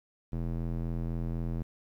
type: tone with band-pass filter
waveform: square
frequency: 42 Hz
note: E1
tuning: 33 cents sharp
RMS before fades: -33 dBFS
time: 0.32-1.63 s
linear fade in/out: 10 ms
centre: 160 Hz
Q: 0.81
effects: 11-bit